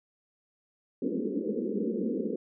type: band-pass noise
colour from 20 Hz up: pink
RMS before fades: -31 dBFS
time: 1.02-2.36 s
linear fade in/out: 5 ms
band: 190 to 500 Hz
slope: 96 dB/octave
effects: none